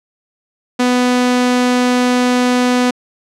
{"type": "tone", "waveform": "sawtooth", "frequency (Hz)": 248.3, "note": "B3", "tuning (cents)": 9, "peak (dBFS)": -7, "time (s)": [0.79, 2.91], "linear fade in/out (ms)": 10, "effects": ["low-pass 8000 Hz 12 dB/octave"]}